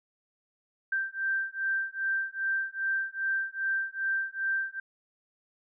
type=beating tone pair; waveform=sine; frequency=1568 / 1570.5 Hz; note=G6 / G6; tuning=0 / +3 cents; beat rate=2.5 Hz; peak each=-31 dBFS; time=0.92-4.8 s; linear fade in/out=5 ms; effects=none